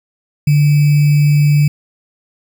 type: tone with sample-and-hold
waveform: sine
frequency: 146.83 Hz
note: D3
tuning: in tune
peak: -7 dBFS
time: 0.47-1.68 s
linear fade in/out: 5 ms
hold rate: 2450 Hz
effects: none